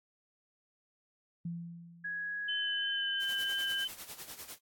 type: tone with exponential decay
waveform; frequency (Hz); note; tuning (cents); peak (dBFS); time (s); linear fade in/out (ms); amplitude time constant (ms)
sine; 170; F3; -46; -34; 1.45-2.56; 5; 240
type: tone with pitch glide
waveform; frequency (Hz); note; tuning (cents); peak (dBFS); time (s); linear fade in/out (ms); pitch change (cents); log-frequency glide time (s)
sine; 1666 to 1601.8; G#6 to G6; +5 to +37; -35; 2.04-3.85; 10; -68; 2.55-3.21
type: tone with vibrato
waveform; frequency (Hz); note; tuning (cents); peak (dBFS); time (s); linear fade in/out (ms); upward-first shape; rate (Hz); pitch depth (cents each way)
sine; 3042; F#7; +47; -33; 2.48-3.88; 10; sine; 3; 8
type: noise with tremolo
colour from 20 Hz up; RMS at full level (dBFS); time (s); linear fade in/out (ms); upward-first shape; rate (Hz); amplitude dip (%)
white; -44; 3.19-4.59; 50; sine; 10; 70
effects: AAC 64 kbps